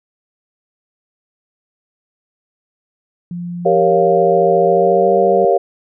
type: tone with pitch glide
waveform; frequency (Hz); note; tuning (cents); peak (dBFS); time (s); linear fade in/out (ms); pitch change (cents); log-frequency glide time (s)
sine; 174.5 to 189.2; F3 to F#3; -1 to +39; -22; 3.31-5.45; 2; +140; 4.65-5.12
type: chord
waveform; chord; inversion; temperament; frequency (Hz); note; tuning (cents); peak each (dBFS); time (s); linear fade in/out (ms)
sine; G half-diminished seventh; none; equal; 392 / 466.2 / 554.4 / 698.5; G4 / Bb4 / Db5 / F5; 0 / 0 / 0 / 0; -15; 3.65-5.58; 10
effects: none